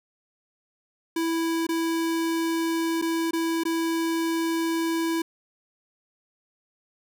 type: tone with dropouts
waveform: square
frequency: 329.6 Hz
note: E4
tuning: in tune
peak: -24 dBFS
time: 1.16-5.22 s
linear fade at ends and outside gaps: 5 ms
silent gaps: 1.668-1.689 / 3.016-3.022 / 3.31-3.332 / 3.636-3.652 s
effects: none